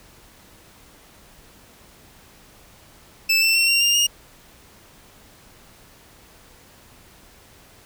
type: tone with pitch steps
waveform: 25% pulse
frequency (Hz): 2637 / 2677 / 2717 / 2759 / 2800 / 2843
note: E7 / E7 / F7 / F7 / F7 / F7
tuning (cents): 0 / +26 / -48 / -22 / +4 / +30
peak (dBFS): -12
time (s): 3.29-4.07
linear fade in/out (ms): 10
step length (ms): 130
effects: pink hiss -50 dBFS RMS until 7.85 s